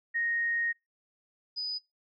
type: tone pair in turn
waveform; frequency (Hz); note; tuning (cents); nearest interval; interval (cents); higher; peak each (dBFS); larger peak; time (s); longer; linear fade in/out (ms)
sine; 1864.7 / 4978; A#6 / D#8; 0 / 0; octave + perfect fourth; 1700; second; -27 / -31; first; 0.14-0.73 / 1.56-1.79; first; 20
effects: noise-tail reverb RT60 0.2 s tail -24 dB re dry